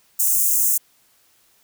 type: high-pass noise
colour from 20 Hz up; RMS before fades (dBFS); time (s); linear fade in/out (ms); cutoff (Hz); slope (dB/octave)
white; -18; 0.19-0.78; 10; 6500; 48
effects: white hiss -59 dBFS RMS until 1.63 s